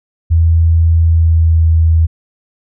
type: tone with pitch glide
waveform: sine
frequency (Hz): 82.41 to 81.28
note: E2 to E2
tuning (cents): 0 to -24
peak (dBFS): -6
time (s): 0.3-2.07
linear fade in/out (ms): 20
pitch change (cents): -24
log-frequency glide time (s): 1.02-1.64
effects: none